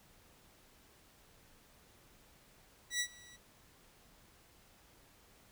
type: tone with ADSR envelope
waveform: 15% pulse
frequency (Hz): 1947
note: B6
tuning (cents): -25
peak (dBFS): -25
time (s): 2.9-3.37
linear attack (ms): 100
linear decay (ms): 73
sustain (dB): -24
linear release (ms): 16
effects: pink hiss -64 dBFS RMS until 5.51 s